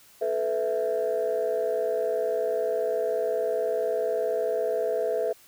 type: chord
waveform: sine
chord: A suspended second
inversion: none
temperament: equal with one note detuned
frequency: 433.9 / 493.9 / 659.3 Hz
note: A4 / B4 / E5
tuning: -24 / 0 / 0 cents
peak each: -27 dBFS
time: 0.21-5.33 s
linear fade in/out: 10 ms
effects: tanh soft clip ceiling -18 dBFS + white hiss -55 dBFS RMS until 5.47 s